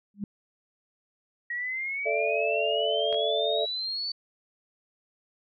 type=tone with exponential growth; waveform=sine; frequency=203 Hz; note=G#3; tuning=39 cents flat; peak=-25 dBFS; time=0.14-0.24 s; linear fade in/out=2 ms; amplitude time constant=21 ms
type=exponential sweep; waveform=sine; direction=up; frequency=1896 to 4549 Hz; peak=-29 dBFS; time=1.5-4.12 s; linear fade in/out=5 ms
type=chord; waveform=sine; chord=A suspended fourth; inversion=none; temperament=equal with one note detuned; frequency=440 / 587.3 / 671.9 Hz; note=A4 / D5 / E5; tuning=0 / 0 / +33 cents; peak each=-29 dBFS; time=2.05-3.66 s; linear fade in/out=20 ms
type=clicks; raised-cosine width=0.3 ms; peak=-23 / -28 dBFS; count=2; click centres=3.127 / 3.144 s
effects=none